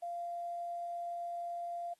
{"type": "tone with quantisation", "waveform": "sine", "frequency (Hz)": 692, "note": "F5", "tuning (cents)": -16, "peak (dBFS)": -37, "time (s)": [0.02, 1.94], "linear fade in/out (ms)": 10, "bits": 11, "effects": ["white hiss -75 dBFS RMS until 1.99 s", "AAC 32 kbps"]}